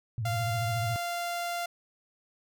sine tone with vibrato, 112.3 Hz, A2, 36 cents sharp, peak -29 dBFS, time 0.18-0.96 s, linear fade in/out 0 ms, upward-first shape sine, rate 14 Hz, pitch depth 150 cents each way
sawtooth tone, 694 Hz, F5, 11 cents flat, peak -27 dBFS, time 0.25-1.66 s, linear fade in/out 5 ms
effects none

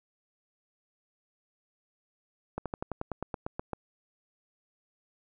slowing click train, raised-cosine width 1 ms, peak -19 dBFS, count 12, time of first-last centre 2.58-3.733 s, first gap 77 ms, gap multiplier 1.06, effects none

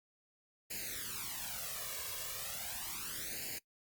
white noise with flanger, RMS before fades -42 dBFS, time 0.7-3.59 s, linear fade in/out 10 ms, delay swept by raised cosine 0.42 to 1.82 ms, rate 0.36 Hz, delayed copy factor +0.95, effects noise-tail reverb RT60 0.1 s tail -21 dB re dry + Opus 48 kbps

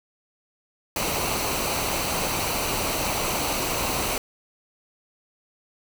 pink noise with comb filter, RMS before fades -26 dBFS, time 0.96-4.18 s, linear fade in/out 2 ms, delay 0.58 ms, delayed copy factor -0.5, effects none

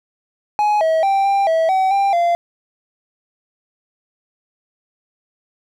triangle tone with pitch steps, 838 / 643 / 784 / 792 / 650 / 760 / 792 / 689 Hz, G#5 / E5 / G5 / G5 / E5 / F#5 / G5 / F5, +15 / -43 / 0 / +18 / -24 / +46 / +18 / -24 cents, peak -11 dBFS, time 0.59-2.35 s, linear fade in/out 0 ms, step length 220 ms, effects none

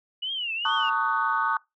sine tone with vibrato, 2907 Hz, F#7, 31 cents flat, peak -27 dBFS, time 0.22-0.9 s, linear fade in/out 10 ms, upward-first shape triangle, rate 2.4 Hz, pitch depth 200 cents each way
sine chord, D# half-diminished seventh, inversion second, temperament just, 896 / 1120.1 / 1244.5 / 1493.4 Hz, A5 / C#6 / D#6 / F#6, +31 / +18 / 0 / +16 cents, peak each -27 dBFS, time 0.65-1.57 s, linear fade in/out 2 ms
effects noise-tail reverb RT60 0.2 s tail -23 dB re dry + tanh soft clip ceiling -12 dBFS

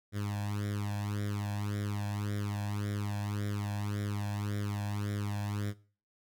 sawtooth tone with flanger, 102.7 Hz, G#2, 19 cents flat, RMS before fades -35 dBFS, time 0.12-5.74 s, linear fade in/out 50 ms, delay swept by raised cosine 0.55 to 1.21 ms, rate 1.8 Hz, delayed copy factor +0.9, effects noise-tail reverb RT60 0.4 s tail -19 dB re dry

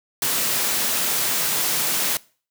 white high-pass noise, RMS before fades -22 dBFS, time 0.22-2.17 s, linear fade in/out 2 ms, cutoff 120 Hz, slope 96 dB/octave, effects noise-tail reverb RT60 0.4 s tail -22 dB re dry

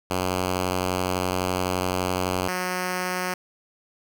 5% pulse tone pair in turn, 91.8 / 182.23 Hz, F#2 / F#3, -13 / -26 cents, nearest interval octave, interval 1187 cents, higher second, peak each -12 / -14 dBFS, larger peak first, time 0.1-2.48 / 2.48-3.34 s, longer first, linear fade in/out 5 ms, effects 9-bit

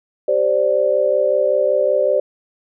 sine chord, G suspended fourth, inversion none, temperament just, 392 / 522.7 / 588 Hz, G4 / C5 / D5, 0 / -2 / +2 cents, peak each -22 / -17 / -16 dBFS, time 0.28-2.2 s, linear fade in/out 5 ms, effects none

